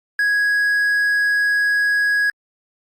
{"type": "tone", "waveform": "triangle", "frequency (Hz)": 1661.2, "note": "G#6", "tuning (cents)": 0, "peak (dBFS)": -13, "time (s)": [0.19, 2.3], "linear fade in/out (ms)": 2, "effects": ["Opus 48 kbps"]}